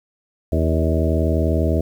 harmonic tone with a mistuned harmonic, 80.1 Hz, E2, 49 cents flat, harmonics 1 / 2 / 3 / 4 / 5 / 6 / 7 / 8, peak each -18 / -25 / -25 / -25 / -27 / -29 / -29 / -26 dBFS, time 0.52-1.81 s, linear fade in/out 5 ms, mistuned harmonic 7, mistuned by +36 cents, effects 8-bit

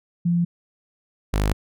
sine / sawtooth tone pair in turn, 172.4 / 50.99 Hz, F3 / G#1, -22 / -31 cents, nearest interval octave + major sixth, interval 2109 cents, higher first, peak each -17 / -15 dBFS, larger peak second, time 0.25-0.45 / 1.33-1.53 s, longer neither, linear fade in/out 10 ms, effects none

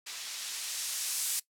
violet noise with low-pass filter sweep, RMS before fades -36 dBFS, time 0.06-1.4 s, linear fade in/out 10 ms, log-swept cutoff 3600 to 9500 Hz, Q 0.72, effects noise-tail reverb RT60 0.1 s tail -19 dB re dry

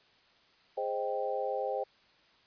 sine chord, Ab major seventh, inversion none, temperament equal, 415.3 / 523.3 / 622.3 / 784 Hz, Ab4 / C5 / Eb5 / G5, 0 / 0 / 0 / 0 cents, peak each -38 / -34 / -38 / -36 dBFS, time 0.77-1.84 s, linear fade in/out 10 ms, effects white hiss -64 dBFS RMS until 2.46 s + resampled to 11025 Hz

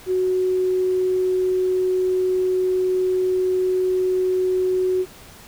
sine tone, 370 Hz, F#4, in tune, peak -17 dBFS, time 0.06-5.06 s, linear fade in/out 50 ms, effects pink hiss -44 dBFS RMS until 5.47 s

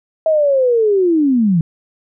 sine linear sweep, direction down, 647 to 155.56 Hz, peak -10 dBFS, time 0.26-1.61 s, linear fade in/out 2 ms, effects none

